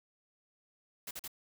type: noise bursts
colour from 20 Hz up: white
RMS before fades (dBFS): -42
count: 3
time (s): 1.07-1.278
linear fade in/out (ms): 5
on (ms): 40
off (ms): 44
effects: none